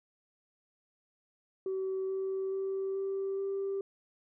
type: tone with pitch steps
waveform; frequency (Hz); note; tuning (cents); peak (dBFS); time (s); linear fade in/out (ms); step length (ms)
sine; 380.7 / 383.6 / 386.5 / 389.4 / 392.3; F#4 / G4 / G4 / G4 / G4; +49 / -37 / -24 / -12 / +1; -30; 1.66-3.81; 2; 430
effects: tanh soft clip ceiling -28 dBFS